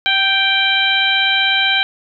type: harmonic tone with a mistuned harmonic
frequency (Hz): 784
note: G5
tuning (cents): 0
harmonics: 1 / 2 / 3 / 4 / 5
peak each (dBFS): -23 / -18 / -18 / -17 / -20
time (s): 0.06-1.83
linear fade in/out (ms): 0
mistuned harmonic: 1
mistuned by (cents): -21
effects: none